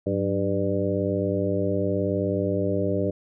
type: harmonic tone with a mistuned harmonic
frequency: 99.1 Hz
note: G2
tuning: 19 cents sharp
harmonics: 1 / 2 / 3 / 4 / 5 / 6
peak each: -29 / -29 / -29 / -29 / -29 / -29 dBFS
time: 0.06-3.11 s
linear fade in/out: 10 ms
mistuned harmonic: 2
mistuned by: -100 cents
effects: none